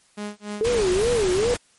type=tone with tremolo; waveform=sawtooth; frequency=207.7 Hz; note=G#3; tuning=in tune; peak=-24 dBFS; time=0.17-0.81 s; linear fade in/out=10 ms; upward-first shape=sine; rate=3.5 Hz; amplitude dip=100%
type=tone with vibrato; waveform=sine; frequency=419.9 Hz; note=G#4; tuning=19 cents sharp; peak=-18 dBFS; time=0.61-1.54 s; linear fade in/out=0 ms; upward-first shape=sine; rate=2.5 Hz; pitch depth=260 cents each way
type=noise; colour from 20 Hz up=pink; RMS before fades=-28 dBFS; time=0.64-1.57 s; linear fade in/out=10 ms
effects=white hiss -59 dBFS RMS until 1.78 s + MP3 48 kbps